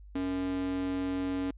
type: tone with high-pass filter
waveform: square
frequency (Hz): 92.7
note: F#2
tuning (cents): +4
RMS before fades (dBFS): -32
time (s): 0.15-1.51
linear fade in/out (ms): 5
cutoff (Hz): 240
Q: 5.4
effects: added 50 Hz sine -47 dBFS peak until 1.57 s + resampled to 8000 Hz